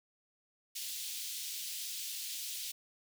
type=high-pass noise; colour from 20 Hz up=pink; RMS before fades=-41 dBFS; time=0.75-2.72 s; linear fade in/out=10 ms; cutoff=3100 Hz; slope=24 dB/octave; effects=none